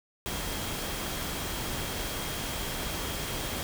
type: tone in noise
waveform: sine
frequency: 3246 Hz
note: G#7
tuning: 40 cents flat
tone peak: -44 dBFS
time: 0.26-3.63 s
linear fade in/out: 0 ms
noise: pink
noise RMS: -34 dBFS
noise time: 0.26-3.63 s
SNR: -13 dB
effects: none